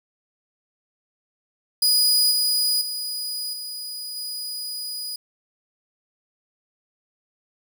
sawtooth tone with level steps, 4935 Hz, D#8, 15 cents flat, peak -13 / -16 / -24 / -28 / -26 dBFS, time 1.82-5.16 s, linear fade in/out 5 ms, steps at 2.31 / 2.81 / 3.53 / 4.16 s, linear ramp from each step 5 ms, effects none

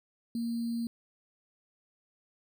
sine tone with sample-and-hold, 233.1 Hz, A#3, in tune, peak -30 dBFS, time 0.35-0.87 s, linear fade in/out 2 ms, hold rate 4410 Hz, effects none

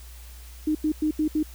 sine tone bursts at uneven times, 307.5 Hz, D#4, 20 cents flat, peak -20 dBFS, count 5, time 0.67-0.75 / 0.84-0.92 / 1.02-1.11 / 1.19-1.28 / 1.35-1.43 s, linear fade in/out 5 ms, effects added 60 Hz sine -41 dBFS peak until 1.54 s + white hiss -50 dBFS RMS until 1.54 s

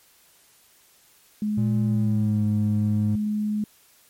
sine tone, 211 Hz, G#3, 28 cents sharp, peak -22 dBFS, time 1.42-3.64 s, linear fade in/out 2 ms
triangle tone with pitch glide, 116.54 to 105.03 Hz, A#2 to G#2, 0 to +20 cents, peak -20 dBFS, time 1.57-3.16 s, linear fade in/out 10 ms, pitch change -180 cents, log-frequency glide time 1.82-2.43 s
effects white hiss -57 dBFS RMS until 4.09 s + MP3 64 kbps

